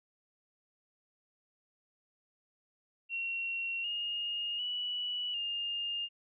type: tone with pitch steps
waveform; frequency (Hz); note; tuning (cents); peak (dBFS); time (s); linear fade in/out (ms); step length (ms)
sine; 2735 / 2846 / 2948 / 2820; F7 / F7 / F#7 / F7; -37 / +32 / -7 / +16; -33; 3.09-6.09; 50; 750
effects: none

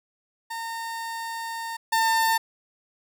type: tone pair in turn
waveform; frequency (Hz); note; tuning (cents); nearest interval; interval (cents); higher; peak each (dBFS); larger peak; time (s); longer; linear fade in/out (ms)
30% pulse; 914 / 900.9; A#5 / A5; -34 / +41; unison; 25; first; -28 / -17; second; 0.5-1.77 / 1.92-2.38; first; 10
effects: none

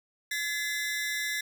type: ring-modulated tone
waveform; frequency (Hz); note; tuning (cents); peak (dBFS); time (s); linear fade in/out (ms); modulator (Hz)
sawtooth; 1878; A#6; +12; -23; 0.31-1.41; 5; 167
effects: none

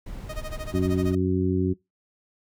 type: noise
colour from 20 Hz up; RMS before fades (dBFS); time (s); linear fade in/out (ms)
brown; -36; 0.06-1.13; 5
type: tone with tremolo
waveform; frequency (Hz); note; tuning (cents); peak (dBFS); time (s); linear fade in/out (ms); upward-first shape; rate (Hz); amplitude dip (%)
sawtooth; 622.3; D#5; 0; -29; 0.29-1.15; 5; sine; 13; 95
type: harmonic tone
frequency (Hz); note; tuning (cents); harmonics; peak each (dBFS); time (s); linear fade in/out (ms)
92.5; F#2; 0; 1 / 2 / 3 / 4; -26 / -26 / -26 / -26; 0.73-1.74; 20
effects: noise-tail reverb RT60 0.2 s tail -23 dB re dry

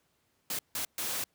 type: noise bursts at uneven times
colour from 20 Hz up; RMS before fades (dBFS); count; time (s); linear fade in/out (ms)
white; -34; 3; 0.5-0.59 / 0.75-0.85 / 0.98-1.24; 2
effects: pink hiss -73 dBFS RMS until 1.34 s + high-pass 80 Hz 12 dB/octave

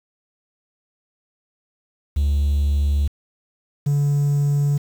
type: tone pair in turn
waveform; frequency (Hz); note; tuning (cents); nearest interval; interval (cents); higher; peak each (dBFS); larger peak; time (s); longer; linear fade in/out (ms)
triangle; 71.9 / 143.54; D2 / D3; -36 / -39; octave; 1197; second; -13; neither; 2.16-3.08 / 3.86-4.78; neither; 10
effects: tanh soft clip ceiling -10 dBFS + 7-bit

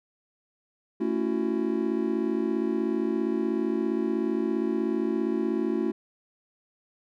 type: chord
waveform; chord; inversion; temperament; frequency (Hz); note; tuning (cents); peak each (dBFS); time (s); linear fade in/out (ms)
triangle; F# minor seventh; first; just; 222 / 277.5 / 333 / 370; A3 / C#4 / E4 / F#4; +16 / +2 / +18 / 0; -28 / -29 / -27 / -28; 1-5.92; 10
effects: none

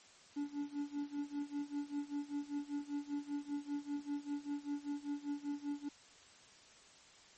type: tone with tremolo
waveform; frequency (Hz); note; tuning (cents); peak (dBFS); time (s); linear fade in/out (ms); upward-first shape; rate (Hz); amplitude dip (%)
triangle; 288.3; D4; -32; -33; 0.36-5.89; 10; sine; 5.1; 90
effects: white hiss -61 dBFS RMS until 7.37 s + MP3 32 kbps

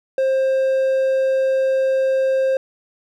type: tone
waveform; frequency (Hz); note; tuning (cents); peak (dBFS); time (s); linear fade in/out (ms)
triangle; 530; C5; +22; -13; 0.18-2.57; 2
effects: none

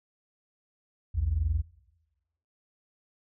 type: tone pair together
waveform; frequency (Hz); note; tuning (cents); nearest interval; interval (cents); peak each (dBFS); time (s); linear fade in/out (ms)
sine; 60.46 / 82; B1 / E2; -36 / -9; perfect fourth; 527; -28 / -26; 1.14-1.62; 20
effects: noise-tail reverb RT60 1.0 s tail -20 dB re dry + tanh soft clip ceiling -18 dBFS

